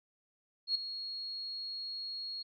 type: tone with ADSR envelope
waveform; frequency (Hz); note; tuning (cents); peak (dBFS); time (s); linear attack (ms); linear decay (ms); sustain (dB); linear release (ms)
sine; 4303; C8; +48; -26; 0.67-2.43; 82; 4; -12; 14
effects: none